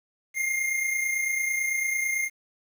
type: tone pair together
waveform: square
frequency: 2093 / 2122 Hz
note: C7 / C7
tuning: 0 / +24 cents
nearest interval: unison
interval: 24 cents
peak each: -34 / -26 dBFS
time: 0.34-2.3 s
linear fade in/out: 50 ms
effects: 9-bit